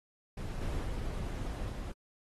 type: noise with level steps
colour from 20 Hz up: brown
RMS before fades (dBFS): -38 / -35 / -37 / -39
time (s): 0.37-1.92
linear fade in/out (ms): 5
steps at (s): 0.61 / 0.84 / 1.7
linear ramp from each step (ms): 10
effects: AAC 32 kbps